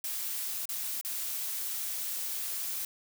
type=noise with dropouts; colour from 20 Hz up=blue; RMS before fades=-35 dBFS; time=0.04-2.85 s; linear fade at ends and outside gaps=2 ms; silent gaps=0.655-0.69 / 1.012-1.048 s; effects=none